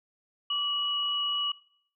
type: tone pair together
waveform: sine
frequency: 1158 / 2924 Hz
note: D6 / F#7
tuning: -25 / -21 cents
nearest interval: octave + major third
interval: 1604 cents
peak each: -35 / -27 dBFS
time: 0.5-1.52 s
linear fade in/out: 5 ms
effects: noise-tail reverb RT60 0.6 s tail -21 dB re dry